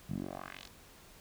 10% pulse tone with band-pass filter sweep, 46.27 Hz, F#1, 1 cent sharp, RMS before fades -42 dBFS, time 0.09-0.68 s, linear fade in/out 10 ms, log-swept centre 140 to 5200 Hz, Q 2.1, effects pink hiss -57 dBFS RMS until 1.2 s

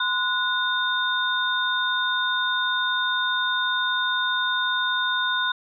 sine tone cluster, 1024 / 1464 / 3645 Hz, C6 / F#6 / A#7, -38 / -19 / -40 cents, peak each -27 / -24 / -26 dBFS, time 0-5.52 s, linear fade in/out 5 ms, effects none

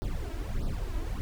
brown noise with flanger, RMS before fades -32 dBFS, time 0.02-1.21 s, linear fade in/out 0 ms, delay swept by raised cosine 0.2 to 3.1 ms, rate 1.6 Hz, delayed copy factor +1, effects none

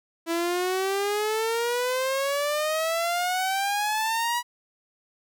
sawtooth exponential sweep, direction up, 329.6 to 975 Hz, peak -20 dBFS, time 0.26-4.43 s, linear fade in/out 50 ms, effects none

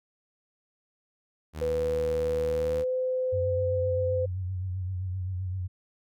sawtooth tone, 77.78 Hz, D#2, in tune, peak -30 dBFS, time 1.53-2.85 s, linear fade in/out 50 ms
sine tone with pitch glide, 493.9 to 511.9 Hz, B4 to C5, 0 to -38 cents, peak -25 dBFS, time 1.61-4.26 s, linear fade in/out 10 ms, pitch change +62 cents, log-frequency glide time 2.44-2.95 s
sine tone with vibrato, 92.5 Hz, F#2, in tune, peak -29 dBFS, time 3.32-5.68 s, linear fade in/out 20 ms, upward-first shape triangle, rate 7.7 Hz, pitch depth 65 cents each way
effects none

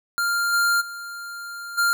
square tone with level steps, 1396.9 Hz, F6, in tune, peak -21 / -18 / -33 / -18 dBFS, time 0.18-1.93 s, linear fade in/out 0 ms, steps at 0.52 / 0.8 / 1.77 s, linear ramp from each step 20 ms, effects none

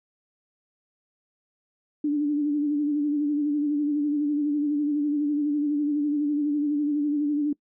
sine tone with vibrato, 293.7 Hz, D4, in tune, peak -21 dBFS, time 2.04-7.53 s, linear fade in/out 5 ms, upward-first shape sine, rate 12 Hz, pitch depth 43 cents each way, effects noise-tail reverb RT60 0.1 s tail -23 dB re dry

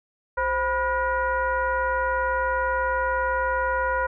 sine tone with frequency modulation, 982 Hz, B5, 10 cents flat, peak -21 dBFS, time 0.37-4.07 s, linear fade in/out 10 ms, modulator 459 Hz, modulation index 1.3, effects none

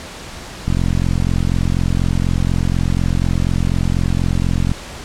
click train, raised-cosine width 5 ms, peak -5 dBFS, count 179, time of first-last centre 0.68-4.716 s, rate 44.1 Hz, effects pink hiss -32 dBFS RMS until 5.04 s + low-pass 8000 Hz 12 dB/octave

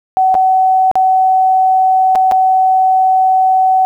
sine tone with dropouts, 754 Hz, F#5, 32 cents sharp, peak -7 dBFS, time 0.17-3.85 s, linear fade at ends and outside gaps 0 ms, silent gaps 0.343-0.351 / 0.914-0.955 / 2.152-2.157 / 2.313-2.32 s, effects 8-bit

